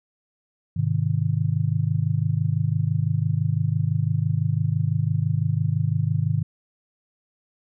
sine chord, Ab major, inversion none, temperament just, 103.83 / 129.78 / 155.74 Hz, Ab2 / C3 / Eb3, 0 / -14 / +2 cents, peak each -24 dBFS, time 0.76-6.43 s, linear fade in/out 10 ms, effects none

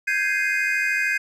triangle chord, Ab major seventh, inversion third, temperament equal, 1568 / 1661.2 / 2093 / 2489 Hz, G6 / Ab6 / C7 / Eb7, 0 / 0 / 0 / 0 cents, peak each -24 dBFS, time 0.07-1.18 s, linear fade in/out 10 ms, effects none

